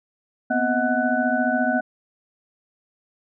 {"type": "tone cluster", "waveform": "sine", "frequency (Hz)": [242.1, 256.4, 632, 736, 1491], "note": ["B3", "C4", "D#5", "F#5", "F#6"], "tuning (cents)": [-34, -35, 27, -9, 13], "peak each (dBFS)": -25, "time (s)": [0.5, 1.81], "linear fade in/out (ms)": 10, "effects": []}